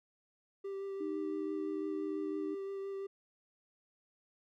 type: tone with vibrato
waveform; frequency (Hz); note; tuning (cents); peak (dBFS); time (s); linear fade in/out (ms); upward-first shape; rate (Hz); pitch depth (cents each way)
triangle; 392; G4; 0; -36; 0.64-3.07; 10; sine; 5.9; 12
type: tone with pitch glide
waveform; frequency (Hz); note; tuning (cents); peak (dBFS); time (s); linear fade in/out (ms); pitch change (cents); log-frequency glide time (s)
sine; 309.2 to 306.9; D#4 to D#4; -11 to -24; -37; 1-2.55; 10; -13; 1.85-2.28
effects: none